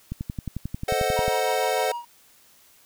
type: click train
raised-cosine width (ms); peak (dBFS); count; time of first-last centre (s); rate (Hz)
5; -17; 14; 0.12-1.281; 11.2
type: chord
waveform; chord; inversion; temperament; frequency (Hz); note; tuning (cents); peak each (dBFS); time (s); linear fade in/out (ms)
square; A diminished seventh; none; equal; 440 / 523.3 / 622.3 / 740; A4 / C5 / Eb5 / Gb5; 0 / 0 / 0 / 0; -29 / -28 / -30 / -27; 0.88-1.92; 5
type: tone with tremolo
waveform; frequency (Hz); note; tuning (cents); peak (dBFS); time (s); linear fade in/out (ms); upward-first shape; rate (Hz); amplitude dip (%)
triangle; 951; A#5; +34; -26; 1.16-2.05; 10; triangle; 6.6; 85
effects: white hiss -56 dBFS RMS until 2.85 s